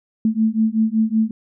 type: beating tone pair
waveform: sine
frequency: 218 / 223.3 Hz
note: A3 / A3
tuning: -16 / +26 cents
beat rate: 5.3 Hz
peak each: -18 dBFS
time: 0.25-1.31 s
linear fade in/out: 2 ms
effects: none